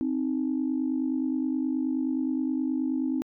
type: tone pair together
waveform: sine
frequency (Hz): 261.6 / 311.1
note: C4 / D#4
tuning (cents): 0 / 0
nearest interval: minor third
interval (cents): 300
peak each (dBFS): -26 / -28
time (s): 0.01-3.22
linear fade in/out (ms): 0
effects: tanh soft clip ceiling -18 dBFS